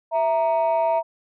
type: tone pair together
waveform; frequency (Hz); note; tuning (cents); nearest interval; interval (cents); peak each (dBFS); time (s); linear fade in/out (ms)
sine; 659.3 / 932.4; E5 / A#5; 0 / 0; tritone; 600; -18 / -20; 0.11-1.03; 50
effects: tanh soft clip ceiling -14 dBFS